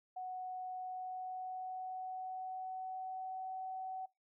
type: tone with pitch glide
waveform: sine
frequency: 740 to 753.8 Hz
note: F#5 to F#5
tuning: 0 to +32 cents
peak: -40 dBFS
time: 0.16-4.06 s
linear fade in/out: 10 ms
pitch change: +32 cents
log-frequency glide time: 0.77-3.53 s
effects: noise-tail reverb RT60 0.2 s tail -23 dB re dry